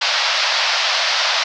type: band-pass noise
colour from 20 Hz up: white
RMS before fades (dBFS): -18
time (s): 0.01-1.44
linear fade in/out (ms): 10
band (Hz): 580 to 5300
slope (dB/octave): 48
effects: none